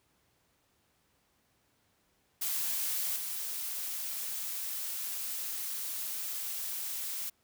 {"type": "noise with level steps", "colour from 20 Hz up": "blue", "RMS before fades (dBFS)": [-33, -37], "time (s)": [2.41, 7.3], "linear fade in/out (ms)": 10, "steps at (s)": 3.16, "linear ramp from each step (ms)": 2, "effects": ["pink hiss -72 dBFS RMS until 7.43 s", "high-pass 60 Hz 12 dB/octave"]}